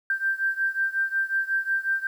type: beating tone pair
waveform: sine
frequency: 1572 / 1577.5 Hz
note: G6 / G6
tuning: +4 / +10 cents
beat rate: 5.5 Hz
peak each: -25 / -27 dBFS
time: 0.1-2.07 s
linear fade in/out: 2 ms
effects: 9-bit